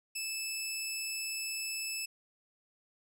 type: tone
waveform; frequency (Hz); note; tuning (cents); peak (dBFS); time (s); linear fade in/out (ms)
15% pulse; 2622; E7; -10; -28; 0.15-2.06; 10
effects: none